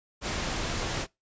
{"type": "noise", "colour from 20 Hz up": "pink", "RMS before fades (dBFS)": -31, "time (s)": [0.21, 1.07], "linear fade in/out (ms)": 50, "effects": ["noise-tail reverb RT60 0.2 s tail -23 dB re dry", "resampled to 16000 Hz"]}